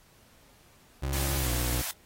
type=tone with pitch glide; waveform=30% pulse; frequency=68.1 to 61.02 Hz; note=C#2 to B1; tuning=-30 to -20 cents; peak=-26 dBFS; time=1.02-1.82 s; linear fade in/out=10 ms; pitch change=-190 cents; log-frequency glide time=1.39-1.48 s
type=high-pass noise; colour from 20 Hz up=white; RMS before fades=-34 dBFS; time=1.13-1.91 s; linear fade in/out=0 ms; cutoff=620 Hz; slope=48 dB/octave
effects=pink hiss -60 dBFS RMS until 2.05 s + AAC 48 kbps